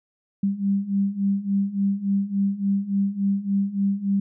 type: beating tone pair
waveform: sine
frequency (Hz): 196 / 199.5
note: G3 / G3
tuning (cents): 0 / +31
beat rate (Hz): 3.5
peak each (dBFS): -25 / -22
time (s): 0.43-4.2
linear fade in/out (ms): 5
effects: none